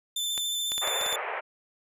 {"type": "tone with vibrato", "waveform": "sawtooth", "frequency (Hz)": 3540, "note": "A7", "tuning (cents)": 10, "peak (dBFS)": -25, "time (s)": [0.16, 1.16], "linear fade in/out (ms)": 5, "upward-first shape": "sine", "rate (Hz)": 14, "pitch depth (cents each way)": 18}
{"type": "clicks", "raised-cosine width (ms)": 0.2, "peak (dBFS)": -17, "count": 7, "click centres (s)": [0.378, 0.719, 0.78, 0.875, 1.013, 1.063, 1.127]}
{"type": "band-pass noise", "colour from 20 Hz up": "pink", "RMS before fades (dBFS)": -33, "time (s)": [0.81, 1.41], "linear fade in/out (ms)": 20, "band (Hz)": [450, 2500], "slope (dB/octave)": 48}
{"effects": []}